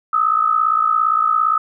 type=tone pair together; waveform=sine; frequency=1243 / 1300.5 Hz; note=D#6 / E6; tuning=-2 / -24 cents; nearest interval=minor second; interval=78 cents; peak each=-16 dBFS; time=0.13-1.58 s; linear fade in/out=5 ms; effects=none